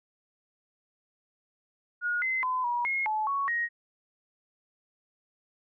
sine tone with pitch steps, 1441 / 2057 / 1017 / 961 / 2156 / 862 / 1113 / 1880 Hz, F#6 / C7 / C6 / B5 / C#7 / A5 / C#6 / A#6, -46 / -30 / -50 / -48 / -49 / -36 / +7 / +14 cents, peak -26 dBFS, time 2.01-3.69 s, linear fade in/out 50 ms, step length 210 ms, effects none

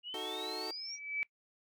sine exponential sweep, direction up, 2839 to 5860 Hz, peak -40 dBFS, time 0.03-0.99 s, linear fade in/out 50 ms
25% pulse chord, D# diminished, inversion none, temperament equal, 311.1 / 370 / 440 Hz, D#4 / F#4 / A4, 0 / 0 / 0 cents, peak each -43 / -40 / -39 dBFS, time 0.14-0.71 s, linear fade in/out 2 ms
sine tone with exponential growth, 2300 Hz, D7, 37 cents flat, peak -30 dBFS, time 0.63-1.23 s, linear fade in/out 0 ms, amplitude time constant 130 ms
effects noise-tail reverb RT60 0.1 s tail -21 dB re dry

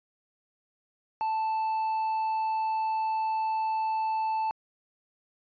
triangle tone, 880 Hz, A5, in tune, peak -24 dBFS, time 1.21-4.51 s, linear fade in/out 0 ms, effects resampled to 11025 Hz

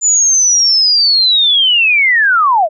sine linear sweep, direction down, 7070 to 589 Hz, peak -7 dBFS, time 0.01-2.69 s, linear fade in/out 50 ms, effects none

